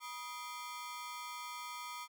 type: ring-modulated tone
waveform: sawtooth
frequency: 1108.7 Hz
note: C#6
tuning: in tune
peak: -36 dBFS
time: 0-2.08 s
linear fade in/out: 50 ms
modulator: 140 Hz
effects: none